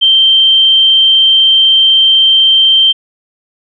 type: tone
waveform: sine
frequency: 3136 Hz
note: G7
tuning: in tune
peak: -4 dBFS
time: 0.01-2.93 s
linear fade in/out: 20 ms
effects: none

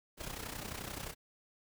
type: noise with amplitude modulation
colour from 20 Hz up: pink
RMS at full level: -40 dBFS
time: 0.17-1.15 s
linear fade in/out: 50 ms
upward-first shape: sine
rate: 31.4 Hz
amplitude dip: 70%
effects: none

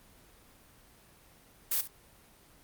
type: noise with echo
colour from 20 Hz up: blue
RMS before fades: -29 dBFS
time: 1.71-1.81 s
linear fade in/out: 5 ms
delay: 65 ms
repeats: 1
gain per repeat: -14 dB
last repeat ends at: 1.875 s
effects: pink hiss -59 dBFS RMS until 2.63 s + Opus 24 kbps

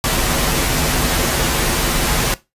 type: noise with comb filter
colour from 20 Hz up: pink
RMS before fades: -17 dBFS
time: 0.04-2.34 s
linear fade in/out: 0 ms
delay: 10 ms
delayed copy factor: -0.55
effects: noise-tail reverb RT60 0.2 s tail -17 dB re dry + resampled to 32000 Hz

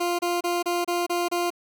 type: tone bursts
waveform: 20% pulse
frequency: 349.2 Hz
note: F4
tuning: in tune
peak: -18 dBFS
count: 7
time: 0-1.504 s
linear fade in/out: 10 ms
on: 190 ms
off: 29 ms
effects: none

